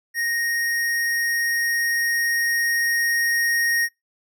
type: tone with level ramp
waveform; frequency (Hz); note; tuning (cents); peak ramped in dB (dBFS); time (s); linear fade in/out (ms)
square; 1864.7; A#6; 0; -22 to -19; 0.14-3.89; 50
effects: noise-tail reverb RT60 0.2 s tail -26 dB re dry